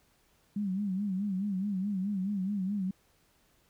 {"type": "tone with vibrato", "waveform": "sine", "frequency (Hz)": 196, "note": "G3", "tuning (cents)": 0, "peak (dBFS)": -29, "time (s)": [0.56, 2.91], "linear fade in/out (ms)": 5, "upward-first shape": "sine", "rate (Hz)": 4.7, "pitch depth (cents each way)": 110, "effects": ["pink hiss -68 dBFS RMS until 3.69 s"]}